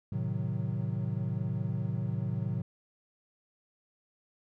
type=chord; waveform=triangle; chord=A diminished seventh; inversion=none; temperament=equal; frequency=110 / 130.81 / 155.56 / 185 Hz; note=A2 / C3 / Eb3 / Gb3; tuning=0 / 0 / 0 / 0 cents; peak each=-32 / -33 / -35 / -35 dBFS; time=0.12-2.62 s; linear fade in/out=5 ms; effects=none